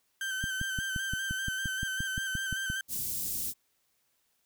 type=tone with vibrato; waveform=35% pulse; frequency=1552 Hz; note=G6; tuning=18 cents flat; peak=-30 dBFS; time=0.21-2.81 s; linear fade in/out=2 ms; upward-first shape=square; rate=5.1 Hz; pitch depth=23 cents each way
type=click train; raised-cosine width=5 ms; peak=-23 dBFS; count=14; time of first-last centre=0.44-2.701 s; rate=5.75 Hz
type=band-stop noise; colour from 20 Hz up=white; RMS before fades=-34 dBFS; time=2.88-3.54 s; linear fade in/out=50 ms; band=230 to 6900 Hz; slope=12 dB/octave
effects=white hiss -74 dBFS RMS until 4.45 s